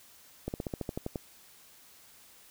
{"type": "slowing click train", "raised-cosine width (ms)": 2, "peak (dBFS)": -20, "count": 10, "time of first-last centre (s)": [0.48, 1.158], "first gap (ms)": 59, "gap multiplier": 1.06, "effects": ["white hiss -57 dBFS RMS until 2.5 s"]}